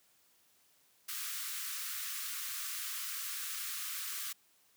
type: high-pass noise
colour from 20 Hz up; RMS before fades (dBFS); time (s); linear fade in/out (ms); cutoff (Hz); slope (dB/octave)
white; -40; 1.08-4.33; 10; 1100; 96
effects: white hiss -69 dBFS RMS until 4.76 s + high-pass 80 Hz 12 dB/octave